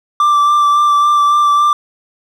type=tone with vibrato; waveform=triangle; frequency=1174.7 Hz; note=D6; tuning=in tune; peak=-6 dBFS; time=0.2-1.73 s; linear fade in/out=2 ms; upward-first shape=sine; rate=3.6 Hz; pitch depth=16 cents each way; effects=none